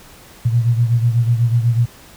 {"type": "beating tone pair", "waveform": "sine", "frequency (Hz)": [116.54, 124.64], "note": ["A#2", "B2"], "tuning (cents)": [0, 16], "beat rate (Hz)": 8.1, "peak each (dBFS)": [-13, -19], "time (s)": [0.45, 1.86], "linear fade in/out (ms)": 10, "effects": ["pink hiss -43 dBFS RMS until 2.16 s"]}